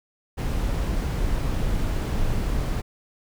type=noise; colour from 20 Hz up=brown; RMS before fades=-24 dBFS; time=0.37-2.82 s; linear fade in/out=20 ms; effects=none